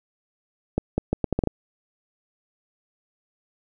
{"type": "accelerating click train", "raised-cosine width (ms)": 2, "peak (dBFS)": -8, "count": 8, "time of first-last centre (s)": [0.78, 1.473], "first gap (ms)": 200, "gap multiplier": 0.75, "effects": []}